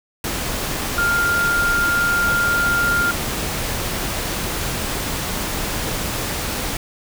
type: tone in noise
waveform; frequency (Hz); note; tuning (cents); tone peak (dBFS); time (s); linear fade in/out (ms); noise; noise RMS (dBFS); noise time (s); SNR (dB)
sine; 1401; F6; +5; -16; 0.98-3.11; 2; pink; -24; 0.24-6.77; +5
effects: none